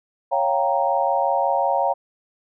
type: chord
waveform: sine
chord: G half-diminished seventh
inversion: second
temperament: equal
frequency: 554.4 / 698.5 / 784 / 932.3 Hz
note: Db5 / F5 / G5 / Bb5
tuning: 0 / 0 / 0 / 0 cents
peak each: -23 dBFS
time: 0.31-1.94 s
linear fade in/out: 20 ms
effects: none